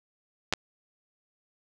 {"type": "clicks", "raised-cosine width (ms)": 0.2, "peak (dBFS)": -8, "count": 2, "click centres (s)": [0.526, 0.536], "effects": []}